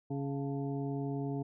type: harmonic tone with a mistuned harmonic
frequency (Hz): 139.3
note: C#3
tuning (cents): +9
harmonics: 1 / 2 / 3 / 5 / 6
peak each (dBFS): -36 / -37 / -41 / -46 / -52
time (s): 0.1-1.43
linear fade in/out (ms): 10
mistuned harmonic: 6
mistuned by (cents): +93
effects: none